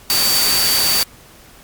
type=tone in noise; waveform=sine; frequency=4592 Hz; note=D8; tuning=40 cents flat; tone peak=-16 dBFS; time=0.1-1.03 s; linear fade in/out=0 ms; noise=white; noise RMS=-17 dBFS; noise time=0.1-1.03 s; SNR=-2 dB; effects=pink hiss -44 dBFS RMS until 1.63 s + MP3 96 kbps